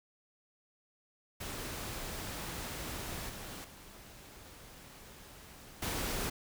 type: noise with level steps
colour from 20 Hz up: pink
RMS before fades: -41 / -45 / -53 / -36 dBFS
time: 1.4-6.3 s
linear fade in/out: 10 ms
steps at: 3.29 / 3.64 / 5.82 s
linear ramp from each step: 5 ms
effects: none